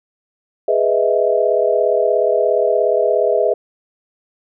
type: chord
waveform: sine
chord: E major seventh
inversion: first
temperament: equal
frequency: 415.3 / 493.9 / 622.3 / 659.3 Hz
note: G#4 / B4 / D#5 / E5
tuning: 0 / 0 / 0 / 0 cents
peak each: -18 dBFS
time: 0.68-3.54 s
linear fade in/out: 5 ms
effects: none